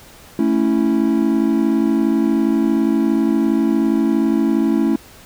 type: chord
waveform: triangle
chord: A major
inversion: none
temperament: equal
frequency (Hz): 220 / 277.2 / 329.6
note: A3 / C#4 / E4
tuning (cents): 0 / 0 / 0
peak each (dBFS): -16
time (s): 0.39-4.96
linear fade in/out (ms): 2
effects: pink hiss -43 dBFS RMS until 5.25 s